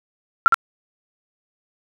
sine tone with echo, 1364 Hz, F6, 41 cents flat, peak -6 dBFS, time 0.46-0.48 s, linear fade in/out 0 ms, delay 63 ms, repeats 1, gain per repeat -4 dB, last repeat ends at 0.543 s, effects none

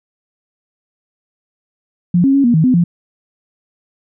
sine tone with pitch steps, 175.6 / 271.6 / 277.1 / 238.8 / 159 / 254.5 / 172.3 Hz, F3 / C#4 / C#4 / A#3 / D#3 / C4 / F3, +10 / -35 / -1 / +42 / +38 / -48 / -23 cents, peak -8 dBFS, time 2.14-2.84 s, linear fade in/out 5 ms, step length 100 ms, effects none

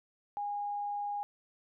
sine tone, 819 Hz, G#5, 24 cents flat, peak -33 dBFS, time 0.37-1.23 s, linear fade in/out 0 ms, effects none

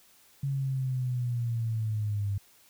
sine linear sweep, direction down, 139.3 to 98.7 Hz, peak -27 dBFS, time 0.43-2.38 s, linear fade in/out 5 ms, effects white hiss -60 dBFS RMS until 2.69 s

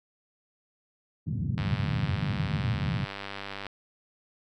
pink band-pass noise, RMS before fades -29 dBFS, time 1.26-3.05 s, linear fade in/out 10 ms, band 100 to 170 Hz, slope 24 dB/octave
click train, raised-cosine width 0.3 ms, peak -20 dBFS, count 208, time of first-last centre 1.58-3.667 s, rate 99.2 Hz
effects none

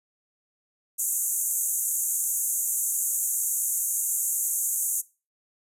pink band-pass noise, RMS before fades -27 dBFS, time 0.98-5.02 s, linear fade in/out 20 ms, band 6500 to 14000 Hz, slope 96 dB/octave, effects noise-tail reverb RT60 0.3 s tail -20 dB re dry

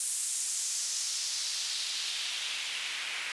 white noise with band-pass filter sweep, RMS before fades -34 dBFS, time 0-3.32 s, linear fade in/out 2 ms, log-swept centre 9000 to 2200 Hz, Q 1.8, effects resampled to 24000 Hz

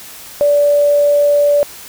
sine tone, 580 Hz, D5, 22 cents flat, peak -8 dBFS, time 0.41-1.63 s, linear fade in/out 0 ms, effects white hiss -34 dBFS RMS until 1.88 s

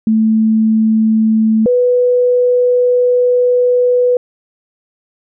sine tone pair in turn, 220 / 493.9 Hz, A3 / B4, 0 / 0 cents, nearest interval octave + major second, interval 1400 cents, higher second, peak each -8 dBFS, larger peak neither, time 0.07-1.66 / 1.66-4.17 s, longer second, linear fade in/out 2 ms, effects none

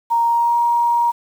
sine tone with pitch glide, 932.3 to 944.8 Hz, A#5 to A#5, 0 to +23 cents, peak -13 dBFS, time 0.1-1.12 s, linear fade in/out 20 ms, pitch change +23 cents, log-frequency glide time 0.23-0.56 s, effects 7-bit

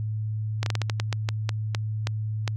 slowing click train, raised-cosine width 0.2 ms, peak -10 dBFS, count 13, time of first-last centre 0.63-2.478 s, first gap 32 ms, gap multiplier 1.26, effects added 108 Hz sine -26 dBFS peak until 2.56 s

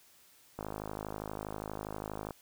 click train, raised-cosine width 1 ms, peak -24 dBFS, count 91, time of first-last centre 0.59-2.308 s, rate 52.4 Hz, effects white hiss -62 dBFS RMS until 2.41 s

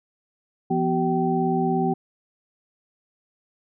sine tone cluster, 171.2 / 248 / 380.8 / 772 Hz, F3 / B3 / F#4 / G5, -34 / +7 / +50 / -27 cents, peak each -25 dBFS, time 0.7-1.94 s, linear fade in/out 10 ms, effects none

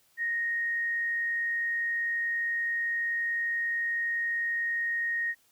sine tone with frequency modulation, 1864.7 Hz, A#6, in tune, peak -27 dBFS, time 0.17-5.35 s, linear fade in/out 50 ms, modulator 71.5 Hz, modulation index 0.23, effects white hiss -66 dBFS RMS until 5.51 s

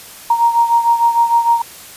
sine beating tone pair, 932.3 / 938.9 Hz, A#5 / A#5, 0 / +12 cents, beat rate 6.6 Hz, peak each -11 / -16 dBFS, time 0.3-1.62 s, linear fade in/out 5 ms, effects white hiss -36 dBFS RMS until 1.96 s + resampled to 32000 Hz

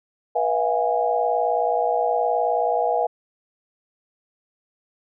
sine tone cluster, 486.3 / 655 / 714 / 823 Hz, B4 / E5 / F5 / G#5, -27 / -11 / +38 / -16 cents, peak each -24 dBFS, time 0.35-3.07 s, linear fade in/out 10 ms, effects none

